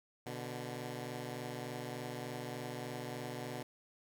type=tone pair together; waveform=10% pulse; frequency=123.47 / 146.83 Hz; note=B2 / D3; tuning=0 / 0 cents; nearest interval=minor third; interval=300 cents; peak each=-34 / -37 dBFS; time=0.26-3.63 s; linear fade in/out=5 ms; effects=none